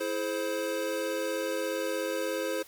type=chord; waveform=square; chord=E augmented; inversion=none; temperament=equal with one note detuned; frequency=329.6 / 426.2 / 523.3 Hz; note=E4 / G#4 / B#4; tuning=0 / +45 / 0 cents; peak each=-36 / -36 / -32 dBFS; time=0-2.63 s; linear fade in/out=10 ms; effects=white hiss -53 dBFS RMS until 2.67 s + MP3 96 kbps